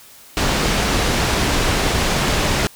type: low-pass noise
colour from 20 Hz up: pink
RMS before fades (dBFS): -18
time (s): 0.37-2.67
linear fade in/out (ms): 0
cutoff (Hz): 6700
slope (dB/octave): 12
effects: white hiss -44 dBFS RMS until 2.75 s